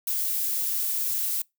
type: noise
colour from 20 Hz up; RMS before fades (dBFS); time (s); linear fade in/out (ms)
violet; -27; 0.07-1.42; 5
effects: noise-tail reverb RT60 0.2 s tail -25 dB re dry